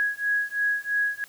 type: beating tone pair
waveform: sine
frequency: 1661.2 / 1664.2 Hz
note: G#6 / G#6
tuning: 0 / +3 cents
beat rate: 3 Hz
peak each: -26 dBFS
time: 0-1.24 s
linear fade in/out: 0 ms
effects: white hiss -52 dBFS RMS until 1.28 s